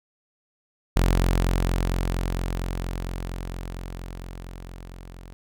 sawtooth tone with level ramp, 44.34 Hz, F1, 27 cents sharp, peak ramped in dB -13 to -37 dBFS, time 0.96-5.33 s, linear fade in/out 0 ms, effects none

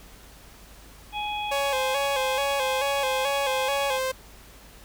harmonic tone, 836 Hz, G#5, 11 cents sharp, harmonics 1 / 3 / 4, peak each -29 / -34 / -35 dBFS, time 1.12-4 s, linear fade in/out 50 ms
sawtooth tone with vibrato, 540 Hz, C#5, 45 cents flat, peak -21 dBFS, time 1.51-4.12 s, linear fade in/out 10 ms, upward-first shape square, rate 2.3 Hz, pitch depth 60 cents each way
effects added 50 Hz sine -50 dBFS peak until 4.84 s + pink hiss -50 dBFS RMS until 4.84 s

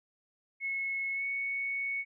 sine tone with pitch glide, 2186 to 2219 Hz, C#7 to C#7, -25 to +1 cents, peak -31 dBFS, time 0.6-2.05 s, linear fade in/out 50 ms, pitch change +26 cents, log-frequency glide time 1.13-1.24 s, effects none

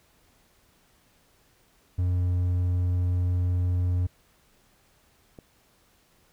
triangle tone with pitch glide, 90 to 89.43 Hz, F#2 to F2, -47 to +42 cents, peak -20 dBFS, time 1.98-4.07 s, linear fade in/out 10 ms, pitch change -11 cents, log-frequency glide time 2.15-2.24 s
click, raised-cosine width 2 ms, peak -30 dBFS, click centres 5.388 s
effects pink hiss -63 dBFS RMS until 6.32 s

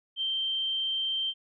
sine tone, 3136 Hz, G7, in tune, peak -27 dBFS, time 0.16-1.34 s, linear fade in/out 50 ms, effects none

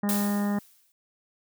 harmonic tone, 204 Hz, G#3, 31 cents flat, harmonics 1 / 2 / 3 / 4 / 5 / 6 / 7 / 8 / 9, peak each -24 / -39 / -38 / -38 / -43 / -44 / -48 / -50 / -43 dBFS, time 0.03-0.59 s, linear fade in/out 5 ms
blue noise with exponential decay, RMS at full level -28 dBFS, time 0.09-0.92 s, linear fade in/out 1 ms, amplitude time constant 180 ms
effects none

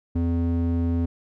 square tone with band-pass filter, 84.5 Hz, E2, 43 cents sharp, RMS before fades -23 dBFS, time 0.15-1.06 s, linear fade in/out 10 ms, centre 180 Hz, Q 6.6, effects none

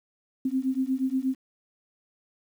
sine beating tone pair, 258.3 / 266.7 Hz, C4 / C4, -22 / +33 cents, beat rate 8.4 Hz, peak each -27 dBFS, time 0.45-1.35 s, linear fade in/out 5 ms, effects 9-bit

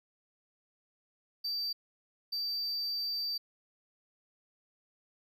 triangle tone bursts at uneven times, 4651 Hz, D8, 18 cents flat, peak -31 dBFS, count 2, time 1.44-1.73 / 2.32-3.38 s, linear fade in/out 10 ms, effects none

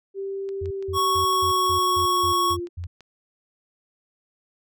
sine tone with pitch glide, 391.5 to 348.8 Hz, G4 to F4, -2 to -2 cents, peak -27 dBFS, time 0.14-2.69 s, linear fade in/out 50 ms, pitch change -200 cents, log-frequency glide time 0.72-2.52 s
click train, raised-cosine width 0.2 ms, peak -30 dBFS, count 16, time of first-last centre 0.49-3.007 s, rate 5.96 Hz
sine tone bursts, 87.31 Hz, F2, in tune, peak -29 dBFS, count 9, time 0.61-2.87 s, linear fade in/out 10 ms, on 100 ms, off 170 ms
square tone, 1108.7 Hz, C#6, in tune, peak -20 dBFS, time 0.93-2.57 s, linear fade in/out 50 ms
effects none

